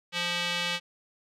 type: tone with band-pass filter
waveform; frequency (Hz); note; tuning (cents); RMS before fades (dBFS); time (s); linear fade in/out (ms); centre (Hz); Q
square; 174.61; F3; 0; -30; 0.12-0.8; 50; 3100; 1.8
effects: none